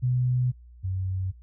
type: tone pair in turn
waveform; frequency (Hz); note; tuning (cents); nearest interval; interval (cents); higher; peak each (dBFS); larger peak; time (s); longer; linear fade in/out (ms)
sine; 125.4 / 93.94; B2 / F#2; +27 / +27; perfect fourth; 500; first; -21 / -26; first; 0.02-0.52 / 0.83-1.32; first; 20
effects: noise-tail reverb RT60 0.1 s tail -22 dB re dry + added 60 Hz sine -46 dBFS peak until 1.42 s